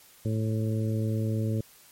harmonic tone, 110 Hz, A2, in tune, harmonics 1 / 2 / 3 / 4 / 5, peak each -26 / -32 / -36 / -38 / -40 dBFS, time 0.25-1.61 s, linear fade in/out 5 ms, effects white hiss -55 dBFS RMS until 1.91 s + MP3 64 kbps

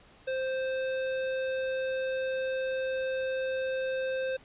sine tone with hard clipping, 523.3 Hz, C5, in tune, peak -31 dBFS, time 0.27-4.37 s, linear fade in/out 10 ms, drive 16 dB, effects pink hiss -57 dBFS RMS until 4.44 s + resampled to 8000 Hz

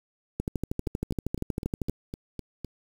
two click trains, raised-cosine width 3 ms, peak -15 / -22 dBFS, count 20 / 8, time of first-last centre 0.4-1.896 / 0.87-2.647 s, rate 12.7 / 3.94 Hz, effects 7-bit

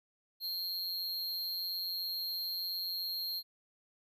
square tone with amplitude modulation, 4229 Hz, C8, 18 cents sharp, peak -33 dBFS, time 0.4-3.43 s, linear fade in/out 50 ms, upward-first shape sine, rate 183 Hz, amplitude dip 55%, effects none

